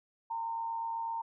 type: tone with amplitude modulation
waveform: sine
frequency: 917 Hz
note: A#5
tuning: 29 cents flat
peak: -31 dBFS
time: 0.3-1.22 s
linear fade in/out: 10 ms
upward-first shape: sine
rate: 108 Hz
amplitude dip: 45%
effects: none

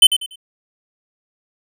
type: tone with echo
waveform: square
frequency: 3059 Hz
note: G7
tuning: 43 cents flat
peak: -4 dBFS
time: 0.02-0.07 s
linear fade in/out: 5 ms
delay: 96 ms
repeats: 3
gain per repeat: -11 dB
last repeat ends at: 0.358 s
effects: none

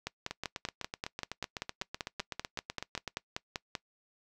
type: two click trains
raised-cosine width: 0.2 ms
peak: -19 / -17 dBFS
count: 23 / 20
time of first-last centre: 0.31-3.077 / 0.07-3.752 s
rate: 7.95 / 5.16 Hz
effects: noise-tail reverb RT60 0.1 s tail -22 dB re dry

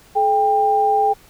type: tone pair together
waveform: sine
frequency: 429.2 / 795 Hz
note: A4 / G5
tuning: -43 / +24 cents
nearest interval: major seventh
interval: 1067 cents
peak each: -20 / -14 dBFS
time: 0.15-1.14 s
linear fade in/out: 20 ms
effects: pink hiss -49 dBFS RMS until 1.29 s

